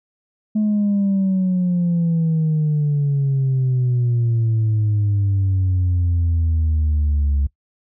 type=exponential sweep; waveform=sine; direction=down; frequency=215.1 to 69.3 Hz; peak=-13 dBFS; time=0.55-7.47 s; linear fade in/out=10 ms; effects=noise-tail reverb RT60 0.1 s tail -21 dB re dry + tanh soft clip ceiling -13 dBFS